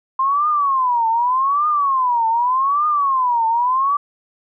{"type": "tone with vibrato", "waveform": "sine", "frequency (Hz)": 1046.5, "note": "C6", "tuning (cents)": 0, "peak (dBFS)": -14, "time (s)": [0.19, 3.97], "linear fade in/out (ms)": 5, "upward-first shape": "triangle", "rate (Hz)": 0.84, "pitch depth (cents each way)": 280, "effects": []}